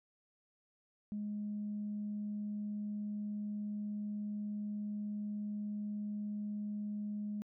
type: tone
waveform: sine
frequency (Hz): 208.3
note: G#3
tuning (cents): +5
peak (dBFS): -36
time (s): 1.12-7.42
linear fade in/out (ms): 0
effects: tanh soft clip ceiling -32 dBFS